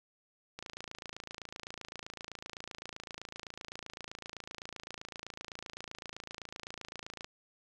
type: click train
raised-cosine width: 0.2 ms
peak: -25 dBFS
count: 186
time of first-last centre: 0.59-7.245 s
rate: 27.8 Hz
effects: none